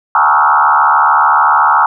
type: tone with frequency modulation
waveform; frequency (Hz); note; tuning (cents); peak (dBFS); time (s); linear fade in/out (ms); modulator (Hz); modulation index
sine; 1108.7; C#6; 0; -6; 0.15-1.86; 2; 73.6; 4.1
effects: none